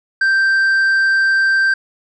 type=tone with tanh clipping; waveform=sine; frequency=1568 Hz; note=G6; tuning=in tune; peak=-12 dBFS; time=0.21-1.74 s; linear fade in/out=5 ms; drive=4 dB; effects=none